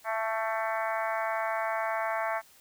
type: harmonic tone with a mistuned harmonic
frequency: 222.7 Hz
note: A3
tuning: 21 cents sharp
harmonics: 3 / 4 / 5 / 6 / 7 / 8 / 9 / 10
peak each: -32 / -34 / -36 / -38 / -39 / -40 / -41 / -42 dBFS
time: 0.04-2.42 s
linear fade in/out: 50 ms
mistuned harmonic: 4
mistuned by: -19 cents
effects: white hiss -58 dBFS RMS until 2.6 s